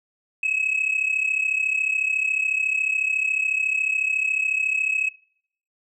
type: tone pair together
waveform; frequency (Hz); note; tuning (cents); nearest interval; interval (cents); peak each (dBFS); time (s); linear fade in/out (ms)
sine; 2549 / 2583; D#7 / E7; +41 / -36; unison; 23; -22 / -21; 0.43-5.09; 5
effects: noise-tail reverb RT60 0.7 s tail -25 dB re dry + tanh soft clip ceiling -16 dBFS